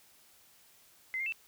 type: tone with pitch steps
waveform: sine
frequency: 2060 / 2124 / 2660 Hz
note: C7 / C7 / E7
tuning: -28 / +25 / +15 cents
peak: -32 dBFS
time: 1.14-1.323 s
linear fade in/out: 0 ms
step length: 61 ms
effects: white hiss -62 dBFS RMS until 1.47 s